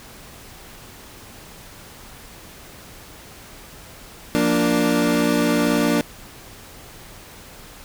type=chord; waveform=30% pulse; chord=Bb major; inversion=second; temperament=equal; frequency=174.61 / 233.1 / 293.7 Hz; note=F3 / Bb3 / D4; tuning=0 / 0 / 0 cents; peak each=-22 / -18 / -17 dBFS; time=4.35-6.01 s; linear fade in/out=0 ms; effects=pink hiss -42 dBFS RMS until 7.84 s

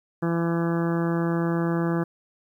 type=harmonic tone; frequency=168.3 Hz; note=E3; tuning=36 cents sharp; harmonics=1 / 2 / 3 / 4 / 5 / 6 / 7 / 8 / 9 / 10; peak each=-24 / -26 / -33 / -37 / -38 / -40 / -37 / -42 / -40 / -41 dBFS; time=0.22-2.04 s; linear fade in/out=10 ms; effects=10-bit

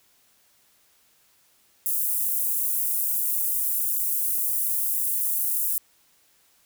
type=high-pass noise; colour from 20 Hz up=pink; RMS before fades=-25 dBFS; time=1.86-5.78 s; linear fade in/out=0 ms; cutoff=11000 Hz; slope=24 dB/octave; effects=white hiss -62 dBFS RMS until 6.65 s

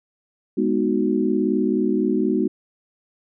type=chord; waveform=sine; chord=G# minor seventh; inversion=none; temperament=equal; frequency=207.7 / 246.9 / 311.1 / 370 Hz; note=G#3 / B3 / D#4 / F#4; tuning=0 / 0 / 0 / 0 cents; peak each=-23 dBFS; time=0.57-2.48 s; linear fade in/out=10 ms; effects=none

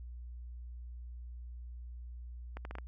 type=accelerating click train; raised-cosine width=0.5 ms; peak=-28 dBFS; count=5; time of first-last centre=2.57-2.785 s; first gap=81 ms; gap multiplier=0.73; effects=added 60 Hz sine -43 dBFS peak until 2.87 s

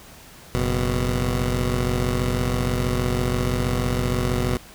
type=tone pair together; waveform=15% pulse; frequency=46.2 / 123.47 Hz; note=F#1 / B2; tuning=-2 / 0 cents; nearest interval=octave + perfect fourth; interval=1702 cents; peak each=-17 dBFS; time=0.55-4.57 s; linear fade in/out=0 ms; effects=pink hiss -45 dBFS RMS until 4.74 s

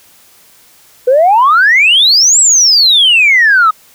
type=exponential two-way sweep; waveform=sine; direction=up then down; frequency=483.4 to 7902 to 1242 Hz; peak=-3 dBFS; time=1.07-3.71 s; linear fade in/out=10 ms; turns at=2.4 s; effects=tanh soft clip ceiling 0 dBFS + white hiss -44 dBFS RMS until 3.94 s

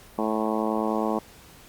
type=harmonic tone; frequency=109.3 Hz; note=A2; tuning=11 cents flat; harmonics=2 / 3 / 4 / 5 / 6 / 7 / 8 / 9 / 10; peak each=-28 / -30 / -31 / -32 / -33 / -33 / -34 / -35 / -35 dBFS; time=0.18-1.19 s; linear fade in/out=5 ms; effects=pink hiss -50 dBFS RMS until 1.68 s + Opus 48 kbps

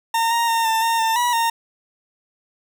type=tone with pitch steps; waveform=40% pulse; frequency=914 / 932 / 915 / 894 / 916 / 898 / 970 / 921 Hz; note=A#5 / A#5 / A#5 / A5 / A#5 / A5 / B5 / A#5; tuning=-34 / -1 / -32 / +27 / -31 / +35 / -31 / -21 cents; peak=-16 dBFS; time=0.14-1.5 s; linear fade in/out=5 ms; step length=170 ms; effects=none

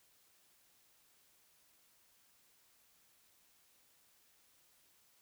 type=silence; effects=white hiss -70 dBFS RMS until 5.21 s

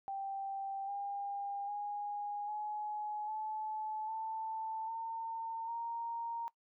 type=tone with pitch steps; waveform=sine; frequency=784 / 803.3 / 823 / 843.2 / 863.9 / 885.1 / 906.8 / 929.1 Hz; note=G5 / G5 / G#5 / G#5 / A5 / A5 / A#5 / A#5; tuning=0 / +42 / -16 / +26 / -32 / +10 / -48 / -6 cents; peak=-37 dBFS; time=0.08-6.48 s; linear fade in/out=0 ms; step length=800 ms; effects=noise-tail reverb RT60 0.1 s tail -20 dB re dry

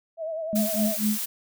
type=tone with vibrato; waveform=sine; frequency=643 Hz; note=E5; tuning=43 cents flat; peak=-28 dBFS; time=0.17-0.98 s; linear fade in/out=50 ms; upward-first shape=sine; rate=10 Hz; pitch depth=59 cents each way
type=tone with tremolo; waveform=sine; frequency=212.5 Hz; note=G#3; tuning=40 cents sharp; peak=-20 dBFS; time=0.53-1.18 s; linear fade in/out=0 ms; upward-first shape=sine; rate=4.1 Hz; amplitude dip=100%
type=noise; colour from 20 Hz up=blue; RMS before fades=-30 dBFS; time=0.55-1.26 s; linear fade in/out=10 ms
effects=none

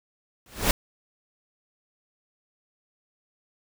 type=noise with exponential growth; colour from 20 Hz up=pink; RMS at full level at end=-17 dBFS; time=0.46-0.71 s; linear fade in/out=1 ms; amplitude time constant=53 ms; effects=none

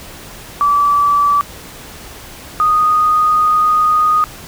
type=tone pair in turn; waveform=sine; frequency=1156 / 1238.5 Hz; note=D6 / D#6; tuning=-28 / -8 cents; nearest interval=minor second; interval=120 cents; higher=second; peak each=-9 dBFS; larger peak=neither; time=0.61-1.41 / 2.6-4.24 s; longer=second; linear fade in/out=0 ms; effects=pink hiss -34 dBFS RMS until 4.47 s

